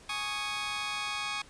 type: chord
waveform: 15% pulse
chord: Ab suspended fourth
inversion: none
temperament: just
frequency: 830.6 / 1107.5 / 1245.9 Hz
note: Ab5 / Db6 / Eb6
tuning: 0 / -2 / +2 cents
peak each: -32 / -30 / -32 dBFS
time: 0.09-1.42 s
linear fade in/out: 5 ms
effects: pink hiss -55 dBFS RMS until 1.49 s + resampled to 22050 Hz